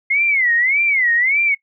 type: tone with vibrato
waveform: sine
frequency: 2100 Hz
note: C7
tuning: 6 cents sharp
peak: -13 dBFS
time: 0.1-1.55 s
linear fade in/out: 10 ms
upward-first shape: sine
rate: 1.7 Hz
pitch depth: 210 cents each way
effects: noise-tail reverb RT60 0.1 s tail -23 dB re dry